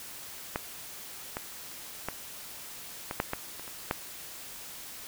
clicks, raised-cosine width 0.5 ms, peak -14 / -18 / -16 / -18 / -11 / -15 / -29 / -29 / -12 dBFS, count 9, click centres 0.559 / 1.369 / 2.086 / 3.111 / 3.201 / 3.334 / 3.596 / 3.678 / 3.911 s, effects white hiss -44 dBFS RMS until 5.07 s

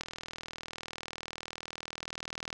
click train, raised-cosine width 0.2 ms, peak -20 dBFS, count 102, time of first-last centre 0.01-2.529 s, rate 40.1 Hz, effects none

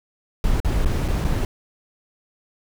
brown noise with dropouts, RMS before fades -20 dBFS, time 0.44-1.45 s, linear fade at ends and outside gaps 1 ms, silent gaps 0.602-0.647 / 0.848-0.858 / 1.08-1.084 / 1.243-1.247 s, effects none

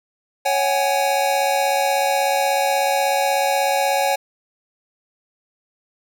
square chord, C# suspended fourth, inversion none, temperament equal with one note detuned, 554.4 / 754.2 / 830.6 Hz, C#5 / F#5 / G#5, 0 / +33 / 0 cents, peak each -22 dBFS, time 0.45-4.16 s, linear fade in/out 10 ms, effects none

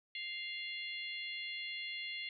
harmonic tone with a mistuned harmonic, 699 Hz, F5, 1 cent sharp, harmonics 3 / 4 / 5 / 6, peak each -43 / -45 / -47 / -49 dBFS, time 0.15-2.29 s, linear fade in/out 2 ms, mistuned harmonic 5, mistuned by -51 cents, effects none

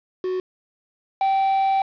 triangle tone pair in turn, 370 / 776.6 Hz, F#4 / G5, 0 / -16 cents, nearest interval octave + minor second, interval 1284 cents, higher second, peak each -20 / -15 dBFS, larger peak second, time 0.24-0.4 / 1.21-1.82 s, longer second, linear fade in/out 2 ms, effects resampled to 11025 Hz + 7-bit

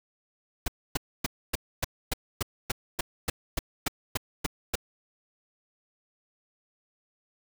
pink noise bursts, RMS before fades -27 dBFS, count 15, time 0.66-4.755 s, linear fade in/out 5 ms, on 21 ms, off 270 ms, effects none

